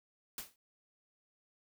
white noise with exponential decay, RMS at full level -38 dBFS, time 0.38-0.56 s, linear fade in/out 2 ms, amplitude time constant 37 ms, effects none

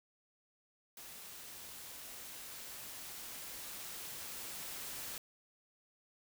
white noise with level ramp, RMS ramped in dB -51 to -44 dBFS, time 0.97-5.18 s, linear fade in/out 2 ms, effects none

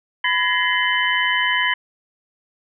sine tone cluster, 998 / 1693 / 1888 / 2070 / 3020 Hz, B5 / G#6 / A#6 / C7 / F#7, +18 / +33 / +22 / -19 / +35 cents, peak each -23 dBFS, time 0.24-1.74 s, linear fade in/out 5 ms, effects none

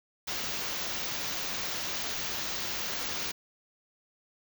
white band-stop noise, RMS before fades -34 dBFS, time 0.27-3.32 s, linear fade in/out 10 ms, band 6900 to 16000 Hz, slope 96 dB/octave, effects none

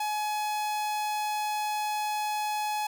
45% pulse tone, 845 Hz, G#5, 30 cents sharp, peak -28 dBFS, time 0-2.87 s, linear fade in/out 5 ms, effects none

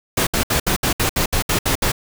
pink noise bursts, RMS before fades -18 dBFS, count 11, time 0.17-1.919 s, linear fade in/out 5 ms, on 99 ms, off 66 ms, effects none

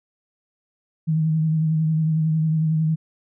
sine tone with vibrato, 158.1 Hz, D#3, 28 cents sharp, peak -17 dBFS, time 1.07-2.96 s, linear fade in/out 20 ms, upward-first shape triangle, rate 11 Hz, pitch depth 39 cents each way, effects none

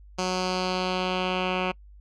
10% pulse tone with low-pass filter sweep, 183.9 Hz, F#3, 10 cents flat, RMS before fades -27 dBFS, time 0.18-1.72 s, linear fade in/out 10 ms, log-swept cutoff 5800 to 2500 Hz, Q 2.4, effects noise-tail reverb RT60 0.1 s tail -26 dB re dry + added 50 Hz sine -46 dBFS peak until 2 s

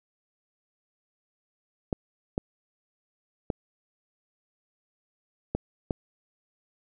clicks, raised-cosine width 2 ms, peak -13 dBFS, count 5, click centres 1.928 / 2.379 / 3.502 / 5.55 / 5.908 s, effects none

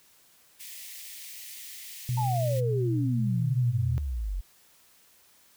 white high-pass noise, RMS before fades -43 dBFS, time 0.59-2.61 s, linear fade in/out 20 ms, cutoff 1800 Hz, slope 96 dB/octave
sine tone with vibrato, 122.9 Hz, B2, 8 cents flat, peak -25 dBFS, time 2.09-3.98 s, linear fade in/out 0 ms, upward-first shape sine, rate 12 Hz, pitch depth 32 cents each way
sine exponential sweep, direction down, 910 to 42.67 Hz, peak -28 dBFS, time 2.17-4.41 s, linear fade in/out 10 ms
effects white hiss -60 dBFS RMS until 5.56 s

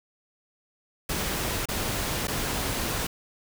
pink noise with dropouts, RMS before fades -29 dBFS, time 1.09-3.07 s, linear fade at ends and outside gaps 5 ms, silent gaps 1.656-1.686 / 2.272-2.28 s, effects none

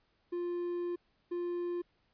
triangle tone bursts at uneven times, 350 Hz, F4, 4 cents sharp, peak -31 dBFS, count 2, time 0.32-0.96 / 1.31-1.82 s, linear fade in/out 10 ms, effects pink hiss -74 dBFS RMS until 2.13 s + resampled to 11025 Hz

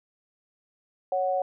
sine tone pair together, 554.4 / 740 Hz, C#5 / F#5, 0 / 0 cents, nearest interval perfect fourth, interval 500 cents, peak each -26 dBFS, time 1.12-1.42 s, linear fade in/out 2 ms, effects none

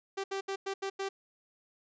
sawtooth tone bursts at uneven times, 390 Hz, G4, 9 cents flat, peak -29 dBFS, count 6, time 0.17-0.24 / 0.31-0.41 / 0.48-0.56 / 0.66-0.74 / 0.82-0.9 / 0.99-1.09 s, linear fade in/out 10 ms, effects resampled to 16000 Hz

